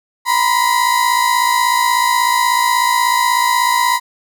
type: tone pair together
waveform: 35% pulse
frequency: 959 / 1015.4 Hz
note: A#5 / B5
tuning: +49 / +48 cents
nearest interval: minor second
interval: 99 cents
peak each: -13 dBFS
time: 0.25-4 s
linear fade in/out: 50 ms
effects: none